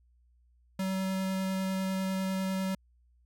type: tone with vibrato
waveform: square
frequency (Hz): 190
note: F#3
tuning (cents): +46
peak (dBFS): -30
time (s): 0.79-2.75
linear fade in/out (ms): 5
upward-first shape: triangle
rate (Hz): 10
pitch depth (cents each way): 9
effects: added 60 Hz sine -62 dBFS peak until 3.25 s